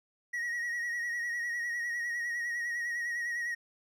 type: tone with vibrato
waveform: triangle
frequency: 1900 Hz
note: A#6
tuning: 33 cents sharp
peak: -30 dBFS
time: 0.33-3.55 s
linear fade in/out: 10 ms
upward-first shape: sine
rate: 9.9 Hz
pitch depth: 41 cents each way
effects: none